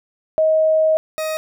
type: tone pair in turn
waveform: sine / 40% pulse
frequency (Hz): 631 / 627.8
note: D#5 / D#5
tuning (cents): +24 / +15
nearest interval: unison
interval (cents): 9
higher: first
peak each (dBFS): -12 / -20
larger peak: first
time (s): 0.38-0.97 / 1.18-1.37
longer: first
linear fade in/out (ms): 0
effects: none